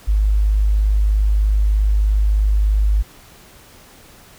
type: tone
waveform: sine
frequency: 51.6 Hz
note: G#1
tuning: 10 cents flat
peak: -12 dBFS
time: 0.07-3.03 s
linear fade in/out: 20 ms
effects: pink hiss -45 dBFS RMS until 4.38 s